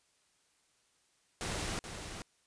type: noise with echo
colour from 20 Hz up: pink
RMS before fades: -37 dBFS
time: 1.41-1.79 s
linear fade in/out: 0 ms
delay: 430 ms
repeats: 1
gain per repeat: -7 dB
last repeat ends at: 2.22 s
effects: white hiss -72 dBFS RMS until 2.46 s + resampled to 22050 Hz